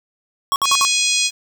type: tone bursts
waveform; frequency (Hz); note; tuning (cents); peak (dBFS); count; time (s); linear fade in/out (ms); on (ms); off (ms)
square; 1106; C#6; -4; -15; 4; 0.52-0.85; 0; 39; 58
type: harmonic tone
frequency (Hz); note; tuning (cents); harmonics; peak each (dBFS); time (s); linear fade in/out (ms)
830.6; G#5; 0; 3 / 4 / 5 / 6 / 7 / 8 / 9 / 10; -21 / -22 / -23 / -24 / -24 / -25 / -26 / -26; 0.63-1.31; 50
effects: 7-bit